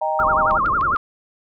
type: chord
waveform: sine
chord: Eb major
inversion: none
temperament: equal with one note detuned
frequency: 622.3 / 792.2 / 932.3 Hz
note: Eb5 / G5 / Bb5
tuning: 0 / +18 / 0 cents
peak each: -23 dBFS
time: 0.01-0.58 s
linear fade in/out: 10 ms
type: tone with vibrato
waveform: sine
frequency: 1220 Hz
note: D#6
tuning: 34 cents flat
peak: -16 dBFS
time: 0.19-0.97 s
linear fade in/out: 2 ms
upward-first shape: sine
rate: 11 Hz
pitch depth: 260 cents each way
type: low-pass noise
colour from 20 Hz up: pink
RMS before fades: -31 dBFS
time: 0.2-0.95 s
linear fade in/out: 0 ms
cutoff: 640 Hz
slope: 96 dB/octave
type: click train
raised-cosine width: 0.3 ms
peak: -18 dBFS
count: 4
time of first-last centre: 0.51-0.962 s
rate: 6.64 Hz
effects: none